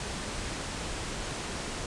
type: low-pass noise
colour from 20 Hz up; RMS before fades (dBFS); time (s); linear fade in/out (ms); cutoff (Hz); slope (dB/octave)
pink; -36; 0-1.86; 2; 9600; 48
effects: resampled to 24000 Hz